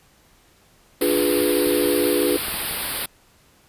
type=band-stop noise; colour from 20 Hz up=white; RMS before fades=-25 dBFS; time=1.01-3.06 s; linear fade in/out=5 ms; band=4900 to 8700 Hz; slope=96 dB/octave
type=chord; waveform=sine; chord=D diminished seventh; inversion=none; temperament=equal; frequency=293.7 / 349.2 / 415.3 / 493.9 Hz; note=D4 / F4 / Ab4 / Cb5; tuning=0 / 0 / 0 / 0 cents; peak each=-23 dBFS; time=1.01-2.37 s; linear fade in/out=5 ms
type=clicks; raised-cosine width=3 ms; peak=-24 dBFS; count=5; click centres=1.668 / 1.859 / 2.484 / 2.542 / 2.711 s
effects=pink hiss -56 dBFS RMS until 3.68 s + resampled to 32000 Hz